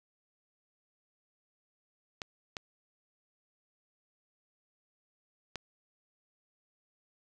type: clicks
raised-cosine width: 0.2 ms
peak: -20 dBFS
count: 3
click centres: 2.218 / 2.568 / 5.557 s
effects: none